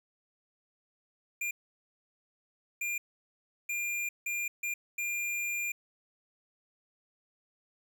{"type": "tone bursts at uneven times", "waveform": "square", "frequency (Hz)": 2400, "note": "D7", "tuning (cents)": 37, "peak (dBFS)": -32, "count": 6, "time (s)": [[1.41, 1.51], [2.81, 2.98], [3.69, 4.09], [4.26, 4.48], [4.63, 4.74], [4.98, 5.72]], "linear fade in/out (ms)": 5, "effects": ["11-bit"]}